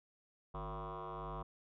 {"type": "tone with frequency modulation", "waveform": "sine", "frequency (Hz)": 567, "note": "C#5", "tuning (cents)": 39, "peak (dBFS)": -39, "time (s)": [0.54, 1.43], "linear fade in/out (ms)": 10, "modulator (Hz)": 103, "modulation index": 6.1, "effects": ["tanh soft clip ceiling -39 dBFS"]}